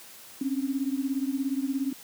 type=beating tone pair; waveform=sine; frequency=264.8 / 281.8 Hz; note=C4 / C#4; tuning=+21 / +29 cents; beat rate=17 Hz; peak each=-28 / -30 dBFS; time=0.41-1.93 s; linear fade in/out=5 ms; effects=white hiss -48 dBFS RMS until 2.03 s + high-pass 100 Hz 12 dB/octave